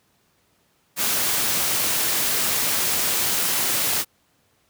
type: noise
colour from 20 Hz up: white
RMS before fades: -22 dBFS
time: 0.96-4.05 s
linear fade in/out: 50 ms
effects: pink hiss -64 dBFS RMS until 4.69 s + high-pass 80 Hz 12 dB/octave